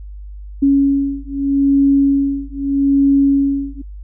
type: beating tone pair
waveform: sine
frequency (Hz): 277.2 / 278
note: C#4 / C#4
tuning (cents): 0 / +5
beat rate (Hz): 0.8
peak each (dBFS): -14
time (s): 0.62-3.82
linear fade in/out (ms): 10
effects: noise-tail reverb RT60 0.1 s tail -25 dB re dry + added 50 Hz sine -29 dBFS peak until 4.03 s